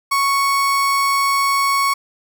35% pulse tone, 1108.7 Hz, C#6, in tune, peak -13 dBFS, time 0.11-1.94 s, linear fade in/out 10 ms, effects none

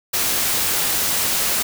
white noise, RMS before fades -20 dBFS, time 0.13-1.63 s, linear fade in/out 10 ms, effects none

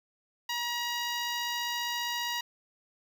10% pulse tone with notch filter, 955 Hz, A#5, 42 cents sharp, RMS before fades -33 dBFS, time 0.49-2.41 s, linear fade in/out 5 ms, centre 9600 Hz, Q 0.99, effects none

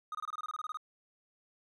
triangle tone bursts, 1244.5 Hz, D#6, in tune, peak -34 dBFS, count 13, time 0.12-0.772 s, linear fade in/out 2 ms, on 28 ms, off 24 ms, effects none

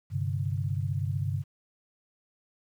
sine chord, G suspended fourth, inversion none, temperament equal, 98 / 130.81 / 146.83 Hz, G2 / C3 / D3, 0 / 0 / 0 cents, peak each -30 / -32 / -33 dBFS, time 0.1-1.44 s, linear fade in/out 50 ms, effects 10-bit

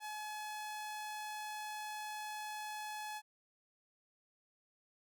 sawtooth tone, 850 Hz, G#5, 40 cents sharp, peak -38 dBFS, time 0-3.22 s, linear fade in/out 50 ms, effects none

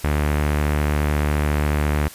sawtooth tone with low-pass filter, 74.2 Hz, D2, 18 cents sharp, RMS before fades -20 dBFS, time 0.04-2.08 s, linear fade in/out 0 ms, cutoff 2200 Hz, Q 1.6, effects white hiss -40 dBFS RMS until 2.14 s + resampled to 32000 Hz

